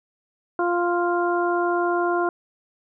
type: harmonic tone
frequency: 349.2 Hz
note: F4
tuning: in tune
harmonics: 1 / 2 / 3 / 4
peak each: -22 / -25 / -27 / -28 dBFS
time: 0.59-2.29 s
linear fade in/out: 2 ms
effects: none

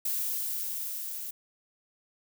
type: noise with level ramp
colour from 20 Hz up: violet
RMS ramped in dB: -30 to -38 dBFS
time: 0.05-1.31 s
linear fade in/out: 5 ms
effects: none

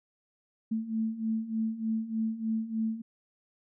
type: beating tone pair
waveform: sine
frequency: 220 / 223.3 Hz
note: A3 / A3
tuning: 0 / +26 cents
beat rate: 3.3 Hz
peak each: -34 / -30 dBFS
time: 0.71-3.02 s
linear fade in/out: 10 ms
effects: none

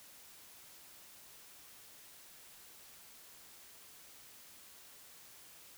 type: silence
effects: white hiss -57 dBFS RMS until 5.77 s

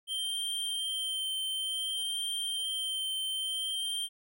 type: tone with vibrato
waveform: square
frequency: 3136 Hz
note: G7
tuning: in tune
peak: -32 dBFS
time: 0.07-4.09 s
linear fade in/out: 50 ms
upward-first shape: sine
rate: 0.56 Hz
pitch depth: 16 cents each way
effects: none

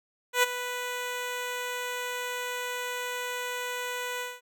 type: tone with ADSR envelope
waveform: 10% pulse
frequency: 493.9 Hz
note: B4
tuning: in tune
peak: -10 dBFS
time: 0.33-4.41 s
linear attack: 100 ms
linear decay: 20 ms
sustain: -13 dB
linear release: 200 ms
effects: none

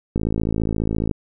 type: click train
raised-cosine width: 3 ms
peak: -9 dBFS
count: 53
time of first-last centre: 0.16-1.112 s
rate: 54.6 Hz
effects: none

